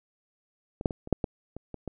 clicks, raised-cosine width 2 ms, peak -22 / -9 / -22 / -27 / -7 / -14 / -25 / -24 / -21 dBFS, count 9, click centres 0.811 / 0.858 / 0.908 / 1.074 / 1.127 / 1.242 / 1.566 / 1.743 / 1.877 s, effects none

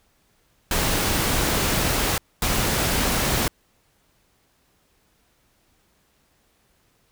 pink noise bursts at uneven times, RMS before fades -22 dBFS, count 2, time 0.71-2.18 / 2.42-3.48 s, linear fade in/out 2 ms, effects pink hiss -64 dBFS RMS until 7.11 s

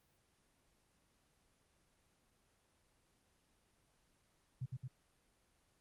sine tone with echo, 128 Hz, C3, 38 cents flat, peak -38 dBFS, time 4.61-4.66 s, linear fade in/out 10 ms, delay 110 ms, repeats 2, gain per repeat -2 dB, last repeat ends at 4.88 s, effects pink hiss -75 dBFS RMS until 5.8 s + Opus 24 kbps

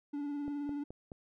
triangle tone with vibrato, 288.3 Hz, D4, 32 cents flat, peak -33 dBFS, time 0.13-0.84 s, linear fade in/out 10 ms, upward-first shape sine, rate 19 Hz, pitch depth 27 cents each way
click train, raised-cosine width 2 ms, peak -32 dBFS, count 4, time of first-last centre 0.48-1.118 s, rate 4.7 Hz
effects none

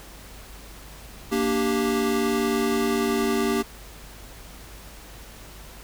square chord, G minor, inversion first, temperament equal, 233.1 / 293.7 / 392 Hz, Bb3 / D4 / G4, 0 / 0 / 0 cents, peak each -26 / -29 / -25 dBFS, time 1.31-3.63 s, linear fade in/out 20 ms, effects added 50 Hz sine -44 dBFS peak until 5.83 s + pink hiss -45 dBFS RMS until 5.83 s

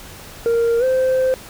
sine tone with pitch glide, 464.9 to 518.8 Hz, A#4 to C5, -5 to -15 cents, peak -11 dBFS, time 0.46-1.34 s, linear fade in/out 0 ms, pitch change +190 cents, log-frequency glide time 0.79-0.84 s, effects tanh soft clip ceiling -13 dBFS + pink hiss -38 dBFS RMS until 1.49 s

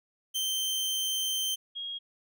sawtooth / sine tone pair in turn, 3119 / 3275 Hz, G7 / G#7, -9 / -25 cents, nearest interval minor second, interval 84 cents, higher second, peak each -25 / -34 dBFS, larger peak first, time 0.34-1.56 / 1.75-1.99 s, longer first, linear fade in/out 20 ms, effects none

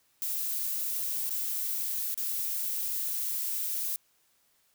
violet noise with dropouts, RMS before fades -32 dBFS, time 0.22-3.96 s, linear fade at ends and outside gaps 0 ms, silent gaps 1.294-1.307 / 2.143-2.176 s, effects white hiss -69 dBFS RMS until 4.74 s

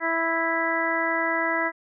harmonic tone, 329.6 Hz, E4, in tune, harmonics 1 / 2 / 3 / 4 / 5 / 6, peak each -31 / -29 / -29 / -31 / -29 / -27 dBFS, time 0-1.72 s, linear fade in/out 50 ms, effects none

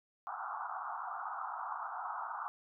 white band-pass noise, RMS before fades -41 dBFS, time 0.27-2.48 s, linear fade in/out 0 ms, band 710 to 1400 Hz, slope 96 dB/octave, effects none

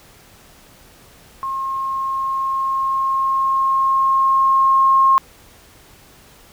sine tone with level ramp, 1073 Hz, C6, 43 cents sharp, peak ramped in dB -21 to -9 dBFS, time 1.43-5.18 s, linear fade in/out 0 ms, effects pink hiss -47 dBFS RMS until 6.52 s

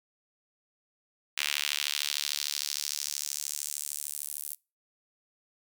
sawtooth tone with high-pass filter sweep, 73.2 Hz, D2, 5 cents flat, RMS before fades -34 dBFS, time 1.37-4.55 s, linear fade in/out 10 ms, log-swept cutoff 2600 to 11000 Hz, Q 1.7, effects noise-tail reverb RT60 0.3 s tail -25 dB re dry

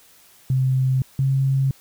sine tone pair in turn, 130.81 / 134.88 Hz, C3 / C#3, 0 / -47 cents, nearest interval minor second, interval 53 cents, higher second, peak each -16 dBFS, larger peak neither, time 0.5-1.02 / 1.19-1.71 s, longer neither, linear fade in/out 2 ms, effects white hiss -52 dBFS RMS until 1.8 s

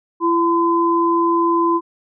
sine tone pair together, 337.7 / 1019 Hz, E4 / C6, +42 / -46 cents, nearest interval octave + perfect fifth, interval 1912 cents, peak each -16 dBFS, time 0.2-1.81 s, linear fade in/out 50 ms, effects none

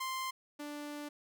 sawtooth tone pair in turn, 1046.5 / 293.7 Hz, C6 / D4, 0 / 0 cents, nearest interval octave + minor seventh, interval 2200 cents, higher first, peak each -32 / -37 dBFS, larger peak first, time 0-0.31 / 0.59-1.09 s, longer second, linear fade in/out 10 ms, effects none

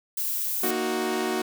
violet noise, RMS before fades -28 dBFS, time 0.17-0.71 s, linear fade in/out 5 ms
sawtooth chord, D# minor, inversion second, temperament equal, 233.1 / 311.1 / 370 Hz, A#3 / D#4 / F#4, 0 / 0 / 0 cents, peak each -27 / -28 / -23 dBFS, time 0.63-1.42 s, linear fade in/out 5 ms
effects none

